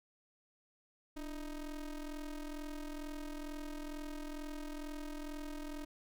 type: ring-modulated tone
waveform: square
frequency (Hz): 157.1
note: D#3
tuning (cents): +17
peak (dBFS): -39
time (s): 1.16-5.85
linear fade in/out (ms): 10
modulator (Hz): 136
effects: none